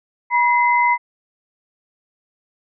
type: tone pair together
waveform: sine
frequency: 968 / 2051 Hz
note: B5 / C7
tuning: -35 / -35 cents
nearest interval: octave + minor second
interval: 1300 cents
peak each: -14 / -18 dBFS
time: 0.3-0.98 s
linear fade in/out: 50 ms
effects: none